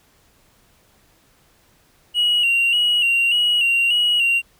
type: tone with vibrato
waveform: triangle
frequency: 2834 Hz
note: F7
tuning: 25 cents sharp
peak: -12 dBFS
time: 2.14-4.42 s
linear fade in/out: 50 ms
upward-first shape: square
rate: 1.7 Hz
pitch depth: 45 cents each way
effects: tanh soft clip ceiling -10 dBFS + pink hiss -57 dBFS RMS until 4.59 s